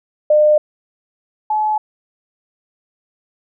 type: tone pair in turn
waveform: sine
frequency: 604 / 856.1 Hz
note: D5 / A5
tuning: +48 / -48 cents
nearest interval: tritone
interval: 604 cents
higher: second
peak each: -8 / -14 dBFS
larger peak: first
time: 0.3-0.58 / 1.5-1.78 s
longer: neither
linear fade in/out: 5 ms
effects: none